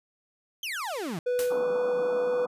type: exponential sweep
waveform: 35% pulse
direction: down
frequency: 3233 to 150 Hz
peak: -29 dBFS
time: 0.63-1.19 s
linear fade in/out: 2 ms
type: tone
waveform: triangle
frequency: 493.9 Hz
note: B4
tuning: in tune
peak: -22 dBFS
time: 1.26-2.46 s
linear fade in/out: 10 ms
type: noise with exponential decay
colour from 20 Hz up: white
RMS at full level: -31 dBFS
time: 1.39-1.63 s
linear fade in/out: 0 ms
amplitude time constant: 52 ms
type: band-pass noise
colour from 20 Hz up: white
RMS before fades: -38 dBFS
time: 1.5-2.47 s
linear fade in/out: 10 ms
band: 160 to 1300 Hz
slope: 96 dB/octave
effects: resampled to 32000 Hz